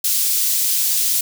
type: high-pass noise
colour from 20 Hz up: white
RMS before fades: -18 dBFS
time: 0.04-1.21 s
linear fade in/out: 5 ms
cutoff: 4500 Hz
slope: 12 dB/octave
effects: none